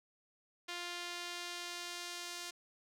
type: tone with band-pass filter sweep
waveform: sawtooth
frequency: 349.9 Hz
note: F4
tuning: 3 cents sharp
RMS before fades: -44 dBFS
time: 0.68-2.51 s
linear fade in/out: 10 ms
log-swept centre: 3400 to 5500 Hz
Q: 0.87
effects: none